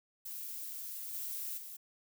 violet noise with level steps, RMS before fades -43 / -40 / -47 dBFS, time 0.25-1.77 s, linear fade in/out 10 ms, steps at 1.13 / 1.57 s, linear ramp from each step 10 ms, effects none

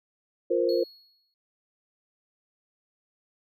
sine chord, F suspended fourth, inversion none, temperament just, 349.2 / 465.6 / 523.8 Hz, F4 / Bb4 / C5, 0 / -2 / +2 cents, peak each -26 dBFS, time 0.5-0.84 s, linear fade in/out 10 ms
triangle tone with exponential decay, 4335 Hz, C#8, 39 cents flat, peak -34 dBFS, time 0.69-1.34 s, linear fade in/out 1 ms, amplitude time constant 140 ms
effects none

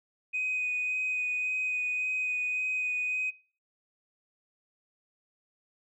sine tone with vibrato, 2499 Hz, D#7, 7 cents sharp, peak -27 dBFS, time 0.33-3.31 s, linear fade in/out 20 ms, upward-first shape sine, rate 1.8 Hz, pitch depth 11 cents each way, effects noise-tail reverb RT60 0.5 s tail -25 dB re dry + tanh soft clip ceiling -24 dBFS

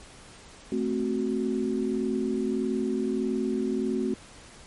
sine chord, F# diminished, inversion first, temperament equal, 220 / 261.6 / 370 Hz, A3 / C4 / F#4, 0 / 0 / 0 cents, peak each -29 dBFS, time 0.72-4.14 s, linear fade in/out 2 ms, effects pink hiss -49 dBFS RMS until 4.66 s + MP3 48 kbps

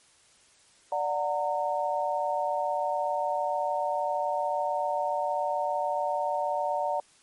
sine chord, D augmented, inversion none, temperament just, 587.3 / 734.2 / 917.7 Hz, D5 / F#5 / A#5, 0 / -14 / -27 cents, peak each -30 dBFS, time 0.92-7 s, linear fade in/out 2 ms, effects white hiss -60 dBFS RMS until 7.22 s + MP3 48 kbps

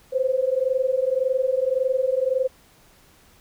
sine tone pair together, 509.2 / 531 Hz, C5 / C5, -47 / +25 cents, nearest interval minor second, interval 72 cents, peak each -22 dBFS, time 0.12-2.48 s, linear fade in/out 20 ms, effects pink hiss -55 dBFS RMS until 3.4 s

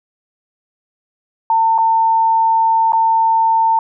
sine tone with dropouts, 900 Hz, A5, 39 cents sharp, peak -10 dBFS, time 1.5-3.79 s, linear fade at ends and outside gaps 2 ms, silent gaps 1.78-1.785 / 2.922-2.932 s, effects none

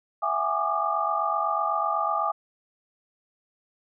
sine tone cluster, 664 / 750 / 825 / 1166 / 1214 Hz, E5 / F#5 / G#5 / D6 / D#6, +12 / +23 / -12 / -13 / -43 cents, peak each -31 / -35 / -29 / -29 / -27 dBFS, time 0.22-2.32 s, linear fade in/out 10 ms, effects none

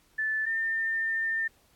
sine tone pair in turn, 1750 / 1803.4 Hz, A6 / A6, -10 / +42 cents, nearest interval minor second, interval 52 cents, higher second, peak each -26 dBFS, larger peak neither, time 0.18-0.46 / 0.46-1.48 s, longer second, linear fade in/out 10 ms, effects pink hiss -64 dBFS RMS until 1.75 s + AAC 64 kbps

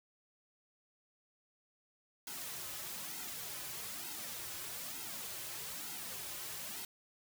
white noise with flanger, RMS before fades -44 dBFS, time 2.27-6.85 s, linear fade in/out 2 ms, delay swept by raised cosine 1.7 to 4.4 ms, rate 1.1 Hz, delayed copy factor -0.75, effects none

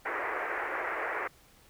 white band-pass noise, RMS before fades -34 dBFS, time 0.05-1.28 s, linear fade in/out 10 ms, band 340 to 2100 Hz, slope 48 dB/octave, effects pink hiss -60 dBFS RMS until 1.69 s

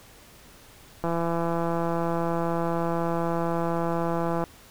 click train, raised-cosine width 1 ms, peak -14 dBFS, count 572, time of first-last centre 1.04-4.439 s, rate 168 Hz, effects pink hiss -51 dBFS RMS until 4.7 s

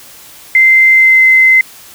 sine tone with pitch glide, 2079 to 2061 Hz, C7 to C7, -12 to -27 cents, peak -3 dBFS, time 0.55-1.61 s, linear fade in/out 2 ms, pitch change -15 cents, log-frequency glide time 0.92-1.25 s, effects white hiss -36 dBFS RMS until 1.94 s

